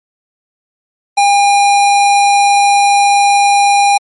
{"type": "tone", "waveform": "square", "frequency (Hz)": 807, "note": "G#5", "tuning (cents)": -50, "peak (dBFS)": -7, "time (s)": [1.17, 3.98], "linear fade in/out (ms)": 10, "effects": ["MP3 48 kbps"]}